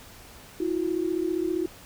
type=tone pair together; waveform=sine; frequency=327.4 / 362.5 Hz; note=E4 / F#4; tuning=-12 / -35 cents; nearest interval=major second; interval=177 cents; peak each=-27 dBFS; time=0.6-1.66 s; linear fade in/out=5 ms; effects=pink hiss -48 dBFS RMS until 1.85 s